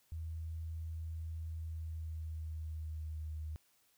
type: tone with pitch glide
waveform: sine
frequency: 80.8 to 77.55 Hz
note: E2 to D#2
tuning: -34 to -5 cents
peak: -39 dBFS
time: 0.12-3.56 s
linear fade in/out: 0 ms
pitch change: -71 cents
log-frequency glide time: 1.57-3.34 s
effects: white hiss -72 dBFS RMS until 3.97 s